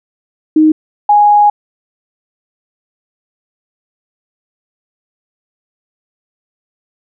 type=tone pair in turn; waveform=sine; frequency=311.1 / 828.9 Hz; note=D#4 / G#5; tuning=0 / -4 cents; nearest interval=octave + perfect fourth; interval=1696 cents; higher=second; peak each=-4 dBFS; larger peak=neither; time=0.56-0.72 / 1.09-1.5 s; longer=second; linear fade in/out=5 ms; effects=none